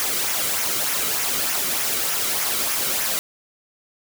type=noise with flanger; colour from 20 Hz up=white; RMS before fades=-23 dBFS; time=0-3.19 s; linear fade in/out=0 ms; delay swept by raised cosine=0.23 to 1.18 ms; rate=3.3 Hz; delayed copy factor=-0.5; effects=none